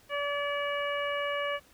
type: harmonic tone with a mistuned harmonic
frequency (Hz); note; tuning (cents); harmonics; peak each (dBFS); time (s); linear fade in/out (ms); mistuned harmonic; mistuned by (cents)
574; D5; -40; 1 / 2 / 3 / 4 / 5; -32 / -35 / -37 / -38 / -39; 0.09-1.6; 50; 5; +17
effects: pink hiss -60 dBFS RMS until 1.73 s